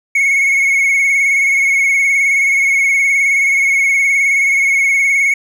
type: tone with vibrato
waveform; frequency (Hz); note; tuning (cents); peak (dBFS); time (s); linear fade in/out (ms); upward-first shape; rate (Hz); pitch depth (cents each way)
triangle; 2197; C#7; -16; -8; 0.15-5.34; 5; sine; 19; 36
effects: none